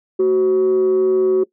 sine tone with frequency modulation, 374.7 Hz, F#4, 22 cents sharp, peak -10 dBFS, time 0.19-1.44 s, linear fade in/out 10 ms, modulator 153 Hz, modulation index 0.25, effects noise-tail reverb RT60 0.1 s tail -20 dB re dry + tanh soft clip ceiling -10 dBFS

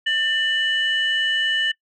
sine tone pair together, 1791.8 / 2960 Hz, A6 / F#7, +31 / 0 cents, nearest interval major sixth, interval 869 cents, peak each -20 dBFS, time 0.06-1.72 s, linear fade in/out 10 ms, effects noise-tail reverb RT60 0.1 s tail -24 dB re dry + tanh soft clip ceiling -12 dBFS

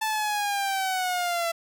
sawtooth linear sweep, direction down, 880 to 668 Hz, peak -21 dBFS, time 0.01-1.52 s, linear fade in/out 10 ms, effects none

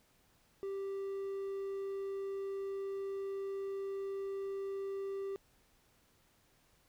triangle tone, 392 Hz, G4, in tune, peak -35 dBFS, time 0.63-5.36 s, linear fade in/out 0 ms, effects pink hiss -70 dBFS RMS until 6.88 s

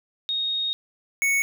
sine / square tone pair in turn, 3729 / 2217 Hz, A#7 / C#7, 0 / 0 cents, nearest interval major sixth, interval 900 cents, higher first, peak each -23 / -20 dBFS, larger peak second, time 0.29-0.73 / 1.22-1.42 s, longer first, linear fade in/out 0 ms, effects none

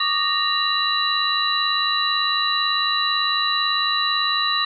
sine tone cluster, 1135 / 1213 / 1852 / 2801 / 3952 Hz, C#6 / D#6 / A#6 / F7 / B7, +41 / -44 / -12 / +4 / 0 cents, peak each -27 / -25 / -26 / -29 / -21 dBFS, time 0-4.65 s, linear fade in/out 5 ms, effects none

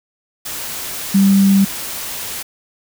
sine tone in noise, 196.1 Hz, G3, 1 cent sharp, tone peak -8 dBFS, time 1.14-1.65 s, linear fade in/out 10 ms, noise white, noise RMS -26 dBFS, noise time 0.45-2.43 s, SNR +15 dB, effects none

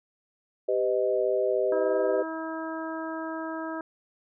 sine chord, G augmented, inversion none, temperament equal with one note detuned, 392 / 505.4 / 622.3 Hz, G4 / B4 / D#5, 0 / +40 / 0 cents, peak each -27 dBFS, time 0.68-2.23 s, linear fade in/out 10 ms
harmonic tone, 321.9 Hz, E4, 41 cents flat, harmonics 1 / 2 / 3 / 4 / 5, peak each -34 / -37 / -39 / -40 / -41 dBFS, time 1.72-3.81 s, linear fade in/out 2 ms
effects none

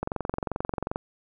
click train, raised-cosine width 1 ms, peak -14 dBFS, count 22, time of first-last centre 0.03-0.959 s, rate 22.6 Hz, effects none

